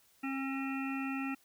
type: harmonic tone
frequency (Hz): 269.7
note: C#4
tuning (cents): -47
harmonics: 1 / 3 / 5 / 7 / 9 / 10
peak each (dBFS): -35 / -45 / -44 / -47 / -46 / -45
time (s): 0.23-1.35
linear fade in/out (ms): 10
effects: white hiss -67 dBFS RMS until 1.44 s